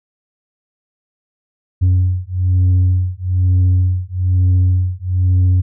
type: beating tone pair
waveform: sine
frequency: 90.9 / 92 Hz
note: F#2 / F#2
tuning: -30 / -9 cents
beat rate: 1.1 Hz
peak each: -12 dBFS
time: 1.81-5.62 s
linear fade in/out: 20 ms
effects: tanh soft clip ceiling -8 dBFS